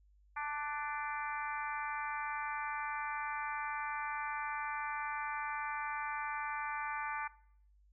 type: harmonic tone with a mistuned harmonic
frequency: 293.7 Hz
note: D4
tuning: in tune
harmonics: 3 / 4 / 5 / 6 / 7 / 8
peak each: -40 / -42 / -44 / -46 / -47 / -48 dBFS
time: 0.36-7.28 s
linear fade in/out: 10 ms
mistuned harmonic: 5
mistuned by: +29 cents
effects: noise-tail reverb RT60 0.6 s tail -19 dB re dry + added 50 Hz sine -63 dBFS peak until 7.92 s